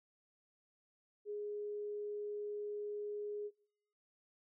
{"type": "tone", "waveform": "sine", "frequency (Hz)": 415.3, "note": "G#4", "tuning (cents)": 0, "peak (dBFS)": -39, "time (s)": [1.25, 3.51], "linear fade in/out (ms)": 50, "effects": ["noise-tail reverb RT60 0.8 s tail -26 dB re dry"]}